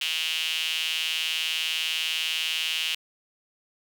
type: tone with high-pass filter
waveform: sawtooth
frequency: 160 Hz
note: D#3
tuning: 49 cents sharp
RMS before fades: -28 dBFS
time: 0.01-2.95 s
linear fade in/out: 5 ms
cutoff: 2900 Hz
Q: 5.5
effects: none